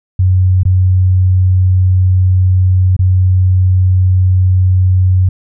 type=tone with dropouts; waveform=sine; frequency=92.5 Hz; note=F#2; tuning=in tune; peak=-6 dBFS; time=0.19-5.29 s; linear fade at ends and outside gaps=5 ms; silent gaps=0.633-0.652 / 2.966-2.991 s; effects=none